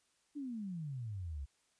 sine exponential sweep, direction down, 301.1 to 65.41 Hz, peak -39 dBFS, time 0.35-1.46 s, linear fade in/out 20 ms, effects white hiss -75 dBFS RMS until 1.79 s + resampled to 22050 Hz

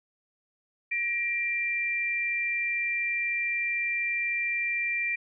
sine tone pair together, 1901 / 2368 Hz, A#6 / D7, +33 / +14 cents, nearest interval major third, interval 381 cents, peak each -32 / -27 dBFS, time 0.91-5.16 s, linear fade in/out 10 ms, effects none

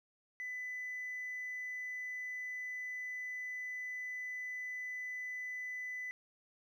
triangle tone with hard clipping, 2000 Hz, B6, 21 cents sharp, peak -39 dBFS, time 0.4-6.11 s, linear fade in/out 0 ms, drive 2 dB, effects none

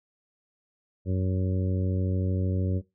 harmonic tone, 93.2 Hz, F#2, 13 cents sharp, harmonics 1 / 2 / 3 / 4 / 5 / 6, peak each -25 / -31 / -35 / -37 / -39 / -41 dBFS, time 1.05-2.82 s, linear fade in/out 50 ms, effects noise-tail reverb RT60 0.2 s tail -18 dB re dry

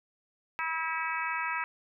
harmonic tone, 323.5 Hz, E4, 32 cents flat, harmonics 3 / 4 / 5 / 6 / 7 / 8, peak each -35 / -36 / -37 / -38 / -38 / -39 dBFS, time 0.59-1.64 s, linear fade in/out 0 ms, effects none

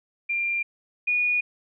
sine tone pair in turn, 2385 / 2453 Hz, D7 / D#7, +26 / -25 cents, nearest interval unison, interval 49 cents, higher second, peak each -23 / -20 dBFS, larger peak second, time 0.29-0.63 / 1.07-1.41 s, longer neither, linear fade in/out 10 ms, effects none

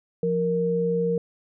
sine tone pair together, 174.61 / 466.2 Hz, F3 / A#4, 0 / 0 cents, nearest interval octave + perfect fourth, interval 1700 cents, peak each -26 / -22 dBFS, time 0.23-1.18 s, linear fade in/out 2 ms, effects none

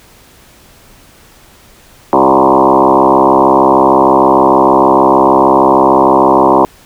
sine tone with frequency modulation, 654 Hz, E5, 14 cents flat, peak -4 dBFS, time 2.13-6.65 s, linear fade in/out 0 ms, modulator 66.5 Hz, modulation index 5.9, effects pink hiss -42 dBFS RMS until 6.85 s

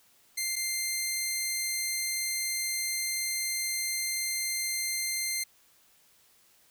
10% pulse tone pair in turn, 2093 / 2093 Hz, C7 / C7, 0 / 0 cents, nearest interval unison, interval 0 cents, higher neither, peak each -20 dBFS, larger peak neither, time 0.37-0.56 / 0.56-5.44 s, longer second, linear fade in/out 10 ms, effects white hiss -63 dBFS RMS until 6.7 s

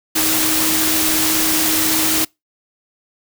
sine tone in noise, 315.3 Hz, D#4, 23 cents sharp, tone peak -22 dBFS, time 0.15-2.25 s, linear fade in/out 10 ms, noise white, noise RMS -17 dBFS, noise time 0.15-2.25 s, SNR -8 dB, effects noise-tail reverb RT60 0.2 s tail -26 dB re dry

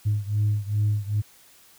sine beating tone pair, 103.83 / 106.33 Hz, G#2 / G#2, 0 / +41 cents, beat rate 2.5 Hz, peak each -22 / -24 dBFS, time 0.05-1.22 s, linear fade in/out 20 ms, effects tanh soft clip ceiling -16 dBFS + white hiss -54 dBFS RMS until 1.78 s

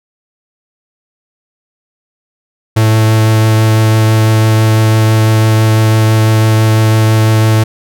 45% pulse tone with vibrato, 110 Hz, A2, in tune, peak -6 dBFS, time 2.76-7.64 s, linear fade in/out 10 ms, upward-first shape sine, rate 6 Hz, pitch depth 11 cents each way, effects none

